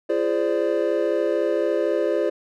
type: chord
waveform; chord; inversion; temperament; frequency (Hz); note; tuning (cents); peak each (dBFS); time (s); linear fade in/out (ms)
triangle; D half-diminished seventh; first; equal with one note detuned; 341.6 / 415.3 / 523.3 / 587.3; F4 / Ab4 / C5 / D5; -38 / 0 / 0 / 0; -23; 0.09-2.3; 10
effects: none